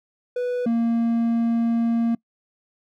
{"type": "tone pair in turn", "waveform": "triangle", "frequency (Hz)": [493.2, 231.6], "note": ["B4", "A#3"], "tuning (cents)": [-2, -11], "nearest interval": "octave + minor second", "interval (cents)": 1309, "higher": "first", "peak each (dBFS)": [-20, -16], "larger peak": "second", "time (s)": [[0.36, 0.66], [0.66, 2.15]], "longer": "second", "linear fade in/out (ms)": 5, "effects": ["noise-tail reverb RT60 0.1 s tail -24 dB re dry"]}